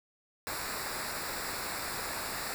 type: noise with comb filter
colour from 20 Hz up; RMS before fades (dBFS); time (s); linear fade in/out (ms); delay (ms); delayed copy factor
pink; -37; 0.47-2.54; 0; 0.32; -0.75
effects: none